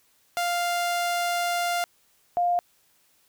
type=tone pair in turn; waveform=sawtooth / sine; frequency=698.5 / 703.8 Hz; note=F5 / F5; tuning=0 / +13 cents; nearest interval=unison; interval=13 cents; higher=second; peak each=-20 dBFS; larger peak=neither; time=0.37-1.84 / 2.37-2.59 s; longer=first; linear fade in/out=0 ms; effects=white hiss -64 dBFS RMS until 3.28 s